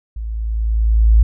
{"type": "tone with level ramp", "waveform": "sine", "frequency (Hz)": 55, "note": "A1", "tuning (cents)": 0, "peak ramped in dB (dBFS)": [-23, -5], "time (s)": [0.16, 1.23], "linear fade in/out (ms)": 5, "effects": []}